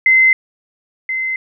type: tone pair in turn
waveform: sine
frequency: 2062 / 2062 Hz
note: C7 / C7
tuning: -26 / -26 cents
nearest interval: unison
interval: 0 cents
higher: neither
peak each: -7 / -17 dBFS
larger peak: first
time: 0.06-0.33 / 1.09-1.36 s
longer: neither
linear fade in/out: 2 ms
effects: none